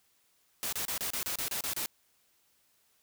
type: noise bursts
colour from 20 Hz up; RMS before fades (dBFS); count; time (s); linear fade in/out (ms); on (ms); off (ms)
white; -34; 10; 0.63-1.86; 0; 96; 30
effects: white hiss -70 dBFS RMS until 3.02 s